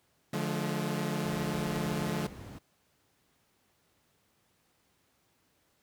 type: chord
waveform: sawtooth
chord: D diminished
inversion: none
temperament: equal with one note detuned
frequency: 146.83 / 174.61 / 213.1 Hz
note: D3 / F3 / Ab3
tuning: 0 / 0 / +45 cents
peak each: -31 dBFS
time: 0.33-2.27 s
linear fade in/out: 5 ms
type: noise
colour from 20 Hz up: brown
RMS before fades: -41 dBFS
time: 1.23-2.59 s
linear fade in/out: 10 ms
effects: pink hiss -71 dBFS RMS until 5.82 s + high-pass 80 Hz 12 dB/octave